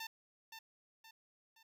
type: tone with echo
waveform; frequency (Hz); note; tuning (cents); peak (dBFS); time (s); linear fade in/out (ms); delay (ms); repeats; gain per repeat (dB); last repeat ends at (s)
10% pulse; 896; A5; +31; -34; 0-0.07; 5; 520; 3; -7; 1.63
effects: none